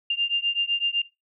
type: beating tone pair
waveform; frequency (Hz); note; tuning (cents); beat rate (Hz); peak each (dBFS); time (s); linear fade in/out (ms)
sine; 2794 / 2801.9; F7 / F7; 0 / +5; 7.9; -25 / -25; 0.1-1.02; 5
effects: noise-tail reverb RT60 0.2 s tail -17 dB re dry